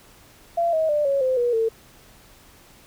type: tone with pitch steps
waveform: sine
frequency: 682 / 636.3 / 593.7 / 554 / 516.9 / 482.2 / 450 Hz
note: F5 / D#5 / D5 / C#5 / C5 / B4 / A4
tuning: -41 / +39 / +19 / -1 / -21 / -41 / +39 cents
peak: -18 dBFS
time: 0.57-1.69 s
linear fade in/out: 10 ms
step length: 160 ms
effects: pink hiss -51 dBFS RMS until 2.86 s